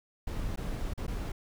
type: noise with dropouts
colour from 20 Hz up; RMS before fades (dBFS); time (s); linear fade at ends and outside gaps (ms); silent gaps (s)
brown; -34; 0.27-1.32; 5; 0.56-0.573 / 0.936-0.976 / 1.067-1.078
effects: none